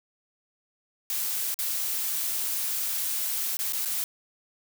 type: noise with dropouts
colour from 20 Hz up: blue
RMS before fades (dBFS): -29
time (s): 1.1-4.04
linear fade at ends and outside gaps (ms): 1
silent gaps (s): 1.543-1.589 / 3.57-3.59 / 3.724-3.732 / 3.851-3.856
effects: none